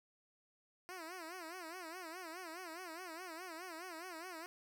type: tone with vibrato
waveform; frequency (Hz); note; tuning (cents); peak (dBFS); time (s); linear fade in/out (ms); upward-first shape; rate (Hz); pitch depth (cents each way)
10% pulse; 344.8; F4; -22; -38; 0.89-4.46; 0; sine; 4.8; 150
effects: none